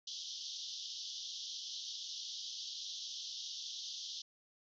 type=band-pass noise; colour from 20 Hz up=pink; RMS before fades=-45 dBFS; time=0.07-4.22 s; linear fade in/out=5 ms; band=3100 to 6200 Hz; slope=96 dB/octave; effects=none